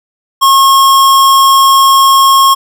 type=tone; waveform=square; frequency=1084 Hz; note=C#6; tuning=39 cents flat; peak=-4 dBFS; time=0.41-2.55 s; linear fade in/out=20 ms; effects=none